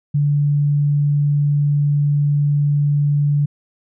sine tone, 145.2 Hz, D3, 19 cents flat, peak -13 dBFS, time 0.14-3.46 s, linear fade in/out 10 ms, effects none

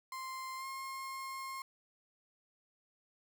35% pulse tone with pitch glide, 1046.5 to 1069.1 Hz, C6 to C6, 0 to +37 cents, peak -39 dBFS, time 0.12-1.62 s, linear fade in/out 2 ms, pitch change +37 cents, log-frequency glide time 0.57-0.66 s, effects none

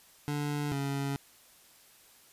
25% pulse tone pair in turn, 146.4 / 139.25 Hz, D3 / C#3, -5 / +8 cents, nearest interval minor second, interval 87 cents, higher first, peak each -27 dBFS, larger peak neither, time 0.28-0.72 / 0.72-1.16 s, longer neither, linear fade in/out 0 ms, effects white hiss -59 dBFS RMS until 2.32 s + resampled to 32000 Hz

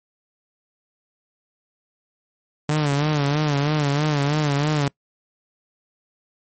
sawtooth tone with vibrato, 146.83 Hz, D3, in tune, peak -14 dBFS, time 2.69-4.88 s, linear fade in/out 2 ms, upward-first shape sine, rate 3.1 Hz, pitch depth 81 cents each way, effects noise-tail reverb RT60 0.1 s tail -23 dB re dry + MP3 32 kbps

